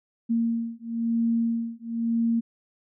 sine beating tone pair, 230.2 / 231.2 Hz, A#3 / A#3, -22 / -14 cents, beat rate 1 Hz, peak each -26 dBFS, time 0.29-2.41 s, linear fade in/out 20 ms, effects none

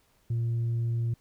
sine tone with tanh clipping, 116.54 Hz, A#2, in tune, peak -26 dBFS, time 0.3-1.14 s, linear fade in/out 5 ms, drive 1 dB, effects pink hiss -67 dBFS RMS until 1.2 s

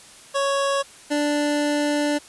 25% pulse tone pair in turn, 554.4 / 293.7 Hz, C#5 / D4, 0 / 0 cents, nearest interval major seventh, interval 1100 cents, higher first, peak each -16 dBFS, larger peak neither, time 0.34-0.83 / 1.1-2.19 s, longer second, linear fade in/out 20 ms, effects white hiss -46 dBFS RMS until 2.28 s + resampled to 24000 Hz

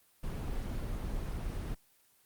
brown noise, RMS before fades -36 dBFS, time 0.23-1.75 s, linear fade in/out 10 ms, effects white hiss -67 dBFS RMS until 2.25 s + Opus 24 kbps

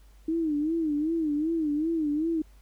sine tone with vibrato, 311.8 Hz, D#4, 4 cents sharp, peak -24 dBFS, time 0.28-2.42 s, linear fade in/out 5 ms, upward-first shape sine, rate 2.6 Hz, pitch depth 120 cents each way, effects added 50 Hz sine -51 dBFS peak until 2.61 s + pink hiss -64 dBFS RMS until 2.61 s

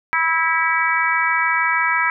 harmonic tone, 326.2 Hz, E4, 18 cents flat, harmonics 3 / 4 / 5 / 6 / 7, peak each -22 / -22 / -22 / -22 / -22 dBFS, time 0.13-2.1 s, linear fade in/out 0 ms, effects none

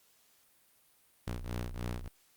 sawtooth ring-modulated tone, 60.1 Hz, B1, 46 cents flat, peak -29 dBFS, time 1.27-2.08 s, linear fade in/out 5 ms, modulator 28.4 Hz, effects white hiss -67 dBFS RMS until 2.36 s + Opus 48 kbps

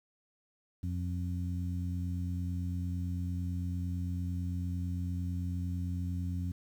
harmonic tone, 88.9 Hz, F2, 31 cents sharp, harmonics 1 / 2 / 3, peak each -33 / -39 / -43 dBFS, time 0.83-6.52 s, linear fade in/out 5 ms, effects 10-bit

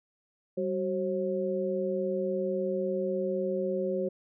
sine tone cluster, 193.1 / 375.4 / 539 Hz, G3 / F#4 / C#5, -26 / +25 / -49 cents, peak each -34 / -31 / -31 dBFS, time 0.57-4.09 s, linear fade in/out 10 ms, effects none

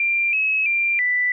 sine tone with pitch steps, 2378 / 2570 / 2377 / 1981 Hz, D7 / E7 / D7 / B6, +21 / -45 / +20 / +5 cents, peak -17 dBFS, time 0-1.32 s, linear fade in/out 2 ms, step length 330 ms, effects none

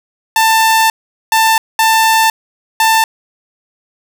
sawtooth tone bursts at uneven times, 890 Hz, A5, 20 cents sharp, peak -4 dBFS, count 4, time 0.36-0.9 / 1.32-1.58 / 1.79-2.3 / 2.8-3.04 s, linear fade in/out 2 ms, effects none

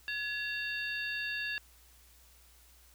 harmonic tone with a mistuned harmonic, 912 Hz, A#5, 38 cents flat, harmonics 2 / 3 / 4 / 5, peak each -36 / -38 / -44 / -46 dBFS, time 0.08-1.58 s, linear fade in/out 0 ms, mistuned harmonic 2, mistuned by -130 cents, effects added 60 Hz sine -61 dBFS peak until 2.94 s + white hiss -62 dBFS RMS until 2.94 s

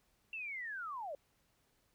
sine linear sweep, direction down, 2722 to 535 Hz, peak -40 dBFS, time 0.33-1.15 s, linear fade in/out 2 ms, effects pink hiss -75 dBFS RMS until 1.94 s

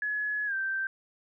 sine tone with pitch glide, 1695 to 1563.3 Hz, G#6 to G6, +35 to -5 cents, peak -28 dBFS, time 0.02-0.87 s, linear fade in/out 2 ms, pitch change -140 cents, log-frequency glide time 0.46-0.54 s, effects none

